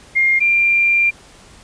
sine tone pair in turn, 2123 / 2381 Hz, C7 / D7, +25 / +23 cents, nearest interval major second, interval 198 cents, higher second, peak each -11 dBFS, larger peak neither, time 0.15-0.4 / 0.4-1.11 s, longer second, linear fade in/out 20 ms, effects pink hiss -44 dBFS RMS until 1.63 s + resampled to 22050 Hz

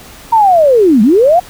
sine linear two-way sweep, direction down then up, 939 to 196 to 742 Hz, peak -4 dBFS, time 0.32-1.4 s, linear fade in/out 10 ms, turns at 1.02 s, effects pink hiss -35 dBFS RMS until 1.49 s

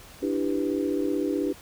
sine chord, E minor seventh, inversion third, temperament equal, 293.7 / 329.6 / 392 / 493.9 Hz, D4 / E4 / G4 / B4, 0 / 0 / 0 / 0 cents, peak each -27 / -30 / -29 / -33 dBFS, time 0.22-1.53 s, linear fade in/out 10 ms, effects pink hiss -48 dBFS RMS until 1.61 s

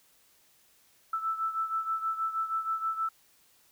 sine beating tone pair, 1318.5 / 1324.8 Hz, E6 / E6, 0 / +8 cents, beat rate 6.3 Hz, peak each -30 / -35 dBFS, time 1.13-3.09 s, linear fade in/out 5 ms, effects white hiss -64 dBFS RMS until 3.71 s

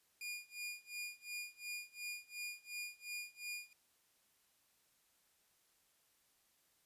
sawtooth tone with tremolo, 2431 Hz, D#7, 41 cents flat, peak -38 dBFS, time 0.21-3.73 s, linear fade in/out 2 ms, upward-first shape sine, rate 2.8 Hz, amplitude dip 95%, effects white hiss -75 dBFS RMS until 6.85 s + resampled to 32000 Hz

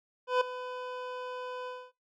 25% pulse tone with ADSR envelope, 502 Hz, B4, 28 cents sharp, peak -18 dBFS, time 0.27-1.92 s, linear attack 140 ms, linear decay 6 ms, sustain -15 dB, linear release 250 ms, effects noise-tail reverb RT60 0.2 s tail -21 dB re dry + low-pass 3000 Hz 12 dB/octave

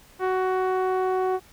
sawtooth tone with low-pass filter sweep, 372.8 Hz, F#4, 13 cents sharp, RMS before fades -24 dBFS, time 0.19-1.4 s, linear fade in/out 50 ms, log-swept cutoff 1400 to 910 Hz, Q 1.3, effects pink hiss -53 dBFS RMS until 1.52 s

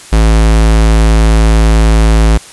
square tone, 54.6 Hz, A1, 13 cents flat, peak -5 dBFS, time 0.12-2.38 s, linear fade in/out 10 ms, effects white hiss -33 dBFS RMS until 2.52 s + resampled to 24000 Hz

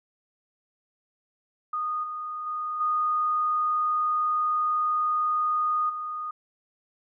sine tone with level steps, 1233 Hz, D#6, 16 cents flat, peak -26 / -31 / -28 / -22 / -30 dBFS, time 1.73-6.31 s, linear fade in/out 5 ms, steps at 2.03 / 2.46 / 2.8 / 5.89 s, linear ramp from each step 10 ms, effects none

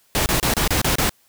pink noise bursts, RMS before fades -19 dBFS, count 7, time 0.15-1.094 s, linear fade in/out 0 ms, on 110 ms, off 29 ms, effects white hiss -59 dBFS RMS until 1.28 s

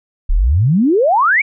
sine exponential sweep, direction up, 30.87 to 2339 Hz, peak -9 dBFS, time 0.29-1.42 s, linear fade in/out 10 ms, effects none

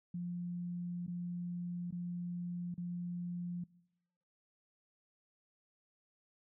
sine tone with dropouts, 175.4 Hz, F3, 8 cents sharp, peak -37 dBFS, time 0.14-3.64 s, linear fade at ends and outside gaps 5 ms, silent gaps 1.066-1.078 / 1.909-1.924 / 2.743-2.778 s, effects noise-tail reverb RT60 0.9 s tail -23 dB re dry

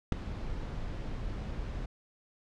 brown noise with ADSR envelope, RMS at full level -20 dBFS, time 0.12-1.86 s, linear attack 3 ms, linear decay 7 ms, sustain -17 dB, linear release 8 ms, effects low-pass 5000 Hz 12 dB/octave

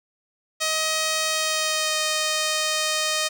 5% pulse tone with pitch glide, 630 to 620.6 Hz, D#5 to D#5, +21 to -5 cents, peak -10 dBFS, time 0.6-3.29 s, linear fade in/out 20 ms, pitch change -26 cents, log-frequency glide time 1.3-1.99 s, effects none

